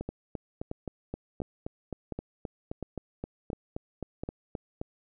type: two click trains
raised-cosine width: 2 ms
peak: -21 / -21 dBFS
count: 19 / 7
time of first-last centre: 0.09-4.814 / 0.01-4.235 s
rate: 3.81 / 1.42 Hz
effects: none